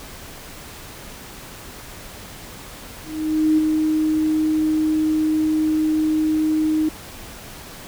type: tone with ADSR envelope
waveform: sine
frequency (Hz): 311.1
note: D#4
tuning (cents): 0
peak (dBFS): -12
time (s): 3.04-6.89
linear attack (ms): 540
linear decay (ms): 12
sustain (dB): -4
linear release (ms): 6
effects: pink hiss -38 dBFS RMS until 7.87 s